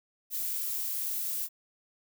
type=noise; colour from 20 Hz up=violet; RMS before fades=-33 dBFS; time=0.3-1.49 s; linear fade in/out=50 ms; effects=none